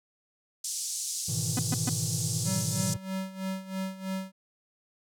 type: band-pass noise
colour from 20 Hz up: pink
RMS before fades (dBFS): -34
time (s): 0.64-2.94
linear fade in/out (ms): 5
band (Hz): 5500 to 9400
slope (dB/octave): 24
type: chord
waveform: triangle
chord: E major seventh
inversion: first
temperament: equal with one note detuned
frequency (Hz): 105.03 / 123.47 / 155.56 / 164.81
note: G#2 / B2 / D#3 / E3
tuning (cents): +20 / 0 / 0 / 0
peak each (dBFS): -33 / -32 / -34 / -34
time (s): 1.28-2.97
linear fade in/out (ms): 10
type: tone bursts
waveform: 45% pulse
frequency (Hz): 250.1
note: B3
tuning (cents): +22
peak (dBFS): -26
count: 3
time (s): 1.57-1.893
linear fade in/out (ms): 2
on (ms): 21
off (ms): 130
type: tone with tremolo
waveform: square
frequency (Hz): 190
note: F#3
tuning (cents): +46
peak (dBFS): -30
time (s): 2.44-4.32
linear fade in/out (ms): 50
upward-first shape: sine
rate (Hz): 3.1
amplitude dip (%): 80
effects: none